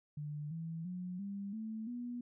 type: tone with pitch steps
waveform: sine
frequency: 148.5 / 163.82 / 180.73 / 199.37 / 219.9 / 242.6 Hz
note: D3 / E3 / F#3 / G3 / A3 / B3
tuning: +20 / -10 / -40 / +30 / -1 / -31 cents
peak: -39 dBFS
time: 0.17-2.21 s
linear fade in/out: 5 ms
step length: 340 ms
effects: none